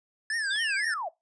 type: tone with vibrato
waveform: square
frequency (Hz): 1702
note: G#6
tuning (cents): +42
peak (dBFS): -28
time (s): 0.3-0.94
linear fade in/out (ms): 2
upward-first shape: triangle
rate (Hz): 3.9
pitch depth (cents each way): 170
type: linear sweep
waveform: sine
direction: down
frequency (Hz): 3700 to 587.3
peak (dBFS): -30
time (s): 0.5-1.09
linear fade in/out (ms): 10
type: clicks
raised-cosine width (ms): 0.2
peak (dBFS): -31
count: 2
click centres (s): 0.559 / 0.562
effects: noise-tail reverb RT60 0.2 s tail -21 dB re dry + resampled to 22050 Hz